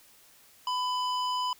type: tone with low-pass filter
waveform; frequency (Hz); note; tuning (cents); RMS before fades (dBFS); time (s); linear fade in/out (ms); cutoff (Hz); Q
square; 1000; B5; +21; -30; 0.67-1.53; 2; 4700; 1.5
effects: white hiss -58 dBFS RMS until 1.59 s